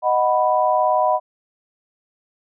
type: chord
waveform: sine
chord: B major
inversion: first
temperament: equal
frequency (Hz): 622.3 / 740 / 987.8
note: D#5 / F#5 / B5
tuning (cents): 0 / 0 / 0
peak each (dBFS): -19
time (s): 0.02-1.2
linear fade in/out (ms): 50
effects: none